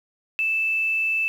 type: tone with quantisation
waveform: sine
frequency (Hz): 2637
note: E7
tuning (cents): 0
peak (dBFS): -20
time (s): 0.39-1.28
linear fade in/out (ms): 0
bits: 8
effects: none